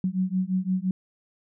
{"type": "beating tone pair", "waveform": "sine", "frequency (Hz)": [183.3, 189.1], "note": ["F#3", "F#3"], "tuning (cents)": [-16, 38], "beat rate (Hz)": 5.8, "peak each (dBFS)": [-26, -26], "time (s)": [0.04, 0.91], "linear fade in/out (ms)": 2, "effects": []}